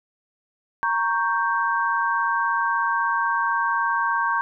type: chord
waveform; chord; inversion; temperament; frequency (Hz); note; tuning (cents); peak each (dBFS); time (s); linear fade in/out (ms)
sine; G diminished; first; equal; 932.3 / 1108.7 / 1568; Bb5 / Db6 / G6; 0 / 0 / 0; -24; 0.83-4.41; 0
effects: none